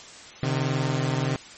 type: tone pair together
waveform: sawtooth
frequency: 130.81 / 152.04 Hz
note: C3 / D#3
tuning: 0 / -40 cents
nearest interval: minor third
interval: 260 cents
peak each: -21 / -23 dBFS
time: 0.43-1.36 s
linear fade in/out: 0 ms
effects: white hiss -44 dBFS RMS until 1.57 s + MP3 32 kbps